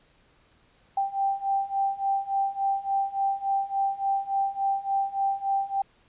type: beating tone pair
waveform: sine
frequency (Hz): 784 / 787.5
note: G5 / G5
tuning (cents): 0 / +8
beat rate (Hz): 3.5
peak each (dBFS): -28 / -26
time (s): 0.97-5.82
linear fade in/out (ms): 5
effects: pink hiss -62 dBFS RMS until 6.08 s + resampled to 8000 Hz